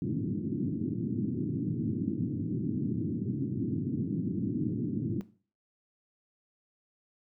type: band-pass noise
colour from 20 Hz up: white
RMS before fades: -32 dBFS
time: 0.02-5.21 s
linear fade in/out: 0 ms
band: 100 to 320 Hz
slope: 48 dB/octave
effects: noise-tail reverb RT60 0.4 s tail -17 dB re dry